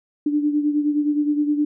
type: beating tone pair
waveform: sine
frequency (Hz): 294.2 / 303.8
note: D4 / D#4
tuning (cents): +3 / -41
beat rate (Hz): 9.6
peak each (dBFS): -18 / -25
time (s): 0.26-1.65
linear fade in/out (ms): 5
effects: none